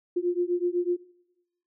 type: beating tone pair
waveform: sine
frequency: 349.2 / 357.2 Hz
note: F4 / F4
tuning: 0 / +39 cents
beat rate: 8 Hz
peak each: -26 dBFS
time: 0.16-0.97 s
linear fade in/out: 10 ms
effects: noise-tail reverb RT60 0.8 s tail -17 dB re dry